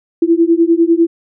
sine beating tone pair, 329.6 / 339.6 Hz, E4 / F4, 0 / -48 cents, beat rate 10 Hz, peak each -11 dBFS, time 0.22-1.07 s, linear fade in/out 5 ms, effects none

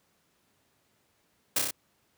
white noise with echo, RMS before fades -25 dBFS, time 1.56-1.59 s, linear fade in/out 5 ms, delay 30 ms, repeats 4, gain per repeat -2 dB, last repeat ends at 1.71 s, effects pink hiss -70 dBFS RMS until 2.17 s + high-pass 100 Hz 12 dB/octave

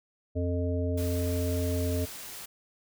harmonic tone, 87.9 Hz, F2, 12 cents sharp, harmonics 1 / 3 / 5 / 7, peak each -28 / -33 / -35 / -36 dBFS, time 0.35-2.06 s, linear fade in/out 20 ms
white noise, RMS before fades -42 dBFS, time 0.97-2.46 s, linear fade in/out 10 ms
effects none

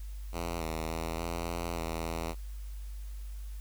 5% pulse tone with pitch steps, 84.8 / 80.2 / 81.9 / 84.4 / 85.1 / 82.1 / 82.7 Hz, E2 / E2 / E2 / E2 / F2 / E2 / E2, +50 / -47 / -11 / +41 / -44 / -6 / +6 cents, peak -23 dBFS, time 0.32-2.35 s, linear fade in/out 50 ms, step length 290 ms, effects added 50 Hz sine -38 dBFS peak until 3.6 s + white hiss -59 dBFS RMS until 3.6 s

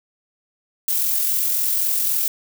violet noise with amplitude modulation, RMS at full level -19 dBFS, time 0.88-2.28 s, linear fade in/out 2 ms, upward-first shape sine, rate 43.8 Hz, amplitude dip 30%, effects none

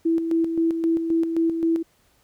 sine tone with tremolo, 329.6 Hz, E4, in tune, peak -17 dBFS, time 0.05-1.83 s, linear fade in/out 10 ms, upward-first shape square, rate 3.8 Hz, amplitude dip 50%, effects pink hiss -62 dBFS RMS until 2.23 s

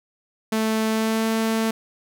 sawtooth tone with pitch glide, 220 to 223.1 Hz, A3 to A3, 0 to +24 cents, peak -16 dBFS, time 0.52-1.71 s, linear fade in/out 5 ms, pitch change +24 cents, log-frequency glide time 0.89-1.27 s, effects none

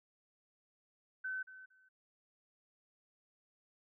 sine tone with echo, 1523 Hz, F#6, 50 cents sharp, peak -37 dBFS, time 1.24-1.43 s, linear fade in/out 10 ms, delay 230 ms, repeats 2, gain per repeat -14 dB, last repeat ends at 1.89 s, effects none

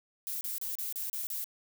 violet noise bursts, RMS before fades -36 dBFS, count 7, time 0.27-1.442 s, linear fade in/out 0 ms, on 140 ms, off 32 ms, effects none

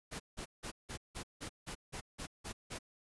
pink noise bursts, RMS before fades -43 dBFS, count 11, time 0.11-2.789 s, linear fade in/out 20 ms, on 89 ms, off 170 ms, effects resampled to 24000 Hz

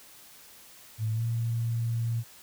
sine tone with pitch glide, 110 to 115.94 Hz, A2 to A#2, 0 to -9 cents, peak -26 dBFS, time 0.98-2.24 s, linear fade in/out 50 ms, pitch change +91 cents, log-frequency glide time 1.13-1.23 s, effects white hiss -52 dBFS RMS until 2.42 s

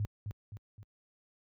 sine tone with echo, 103.83 Hz, G#2, in tune, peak -29 dBFS, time 0-0.05 s, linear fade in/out 0 ms, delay 260 ms, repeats 3, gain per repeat -6 dB, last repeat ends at 0.83 s, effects high-pass 60 Hz 12 dB/octave

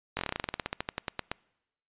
slowing click train, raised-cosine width 0.3 ms, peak -14 dBFS, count 21, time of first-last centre 0.17-1.315 s, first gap 20 ms, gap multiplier 1.1, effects noise-tail reverb RT60 0.9 s tail -25 dB re dry + resampled to 8000 Hz

